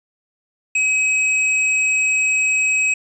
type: tone with hard clipping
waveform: sine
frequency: 2545 Hz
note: D#7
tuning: 39 cents sharp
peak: -16 dBFS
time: 0.75-2.94 s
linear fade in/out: 5 ms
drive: 15 dB
effects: resampled to 24000 Hz